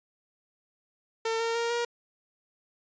sawtooth tone with pitch steps, 451.6 / 459 / 466.4 / 474.1 Hz, A4 / A#4 / A#4 / A#4, +45 / -27 / +1 / +29 cents, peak -23 dBFS, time 1.25-1.85 s, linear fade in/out 5 ms, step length 150 ms, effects resampled to 16000 Hz

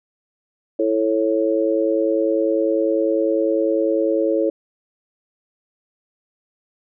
harmonic tone, 110 Hz, A2, in tune, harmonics 3 / 4 / 5, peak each -20 / -21 / -20 dBFS, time 0.79-4.5 s, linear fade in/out 5 ms, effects none

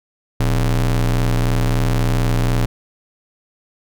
square ring-modulated tone, 73.42 Hz, D2, in tune, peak -12 dBFS, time 0.4-2.66 s, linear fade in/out 5 ms, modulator 41.9 Hz, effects none

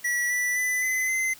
square tone with pitch steps, 1940 / 1969.4 / 1999.2 / 2029 / 2060 Hz, B6 / B6 / B6 / B6 / C7, -31 / -5 / +21 / +46 / -28 cents, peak -24 dBFS, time 0.04-1.34 s, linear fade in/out 10 ms, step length 260 ms, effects white hiss -49 dBFS RMS until 1.39 s

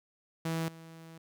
sawtooth tone with level steps, 163.4 Hz, E3, 15 cents flat, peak -27 / -44 dBFS, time 0.45-1.18 s, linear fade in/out 5 ms, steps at 0.68 s, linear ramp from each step 5 ms, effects none

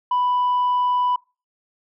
sine tone, 990 Hz, B5, 4 cents sharp, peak -15 dBFS, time 0.11-1.16 s, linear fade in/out 5 ms, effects noise-tail reverb RT60 0.3 s tail -25 dB re dry + tanh soft clip ceiling -15 dBFS

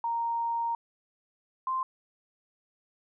sine tone pair in turn, 930 / 1043.9 Hz, A#5 / C6, -4 / -4 cents, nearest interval major second, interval 200 cents, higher second, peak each -27 dBFS, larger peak neither, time 0.04-0.75 / 1.67-1.83 s, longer first, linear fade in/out 2 ms, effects none

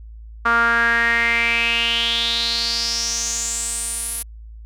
sawtooth tone with band-pass filter sweep, 233.1 Hz, A#3, in tune, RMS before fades -20 dBFS, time 0.45-4.23 s, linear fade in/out 10 ms, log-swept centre 1300 to 11000 Hz, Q 6.6, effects added 55 Hz sine -35 dBFS peak until 4.65 s

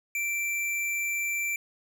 square tone, 2345 Hz, D7, 3 cents flat, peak -28 dBFS, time 0.15-1.56 s, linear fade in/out 2 ms, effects none

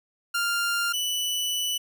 sawtooth tone pair in turn, 1396.9 / 2972 Hz, F6 / F#7, 0 / +7 cents, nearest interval octave + minor second, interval 1307 cents, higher second, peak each -20 / -22 dBFS, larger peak first, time 0.34-0.93 / 0.93-1.78 s, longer second, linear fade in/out 10 ms, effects none

